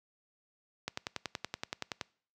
click train, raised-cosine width 0.2 ms, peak -17 dBFS, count 13, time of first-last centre 0.88-2.012 s, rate 10.6 Hz, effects noise-tail reverb RT60 0.5 s tail -24 dB re dry + high-pass 80 Hz 12 dB/octave

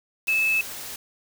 sine tone in noise, 2609 Hz, E7, 18 cents flat, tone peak -19 dBFS, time 0.28-0.61 s, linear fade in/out 2 ms, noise white, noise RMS -36 dBFS, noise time 0.27-0.96 s, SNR +14 dB, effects none

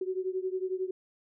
sine beating tone pair, 370 / 381 Hz, F#4 / G4, 0 / -49 cents, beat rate 11 Hz, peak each -32 / -34 dBFS, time 0.01-0.91 s, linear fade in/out 5 ms, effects none

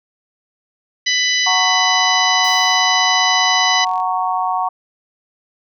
harmonic tone, 995 Hz, B5, 13 cents sharp, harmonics 2 / 3 / 4 / 5 / 6, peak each -18 / -20 / -21 / -22 / -23 dBFS, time 1.06-3.85 s, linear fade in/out 10 ms
sine chord, F# major, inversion none, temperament just, 740 / 925 / 1110 Hz, F#5 / A#5 / C#6, 0 / -14 / +2 cents, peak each -19 / -21 / -21 dBFS, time 1.46-4.69 s, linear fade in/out 10 ms
click train, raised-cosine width 0.2 ms, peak -25 dBFS, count 96, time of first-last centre 1.94-4.001 s, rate 46.1 Hz
white noise with exponential decay, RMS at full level -35 dBFS, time 2.44-3.27 s, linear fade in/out 5 ms, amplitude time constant 180 ms
effects none

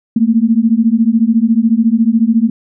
sine beating tone pair, 220 / 234 Hz, A3 / A#3, 0 / +7 cents, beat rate 14 Hz, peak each -11 dBFS, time 0.16-2.5 s, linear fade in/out 5 ms, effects none

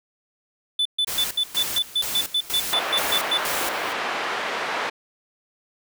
triangle tone bursts, 3498 Hz, A7, 11 cents flat, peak -17 dBFS, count 14, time 0.79-3.376 s, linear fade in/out 5 ms, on 64 ms, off 130 ms
white noise with tremolo, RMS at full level -28 dBFS, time 1.07-3.93 s, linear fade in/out 10 ms, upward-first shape square, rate 2.1 Hz, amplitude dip 80%
pink band-pass noise, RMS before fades -27 dBFS, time 2.72-4.9 s, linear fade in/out 10 ms, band 610 to 2600 Hz, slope 12 dB/octave
effects none

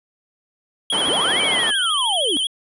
square tone with vibrato, 3181 Hz, G7, 25 cents sharp, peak -19 dBFS, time 0.9-2.47 s, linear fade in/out 2 ms, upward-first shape sine, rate 13 Hz, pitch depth 85 cents each way
white band-pass noise, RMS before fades -26 dBFS, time 0.92-1.71 s, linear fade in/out 10 ms, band 200 to 1200 Hz, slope 12 dB/octave
sine linear two-way sweep, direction up then down, 232.6 to 2349 to 256.9 Hz, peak -22 dBFS, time 1.08-2.37 s, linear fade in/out 0 ms, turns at 1.41 s
effects resampled to 24000 Hz

